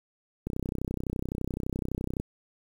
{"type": "click train", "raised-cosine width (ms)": 3, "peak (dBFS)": -18, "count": 56, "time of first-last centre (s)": [0.47, 2.2], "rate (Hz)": 31.8, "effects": ["8-bit"]}